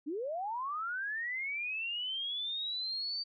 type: linear sweep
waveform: sine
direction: up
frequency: 269.5 to 4629 Hz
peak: -34 dBFS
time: 0.06-3.24 s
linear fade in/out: 20 ms
effects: none